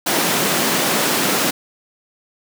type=high-pass noise; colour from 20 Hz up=pink; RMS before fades=-18 dBFS; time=0.06-1.51 s; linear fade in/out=10 ms; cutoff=180 Hz; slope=24 dB/octave; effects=none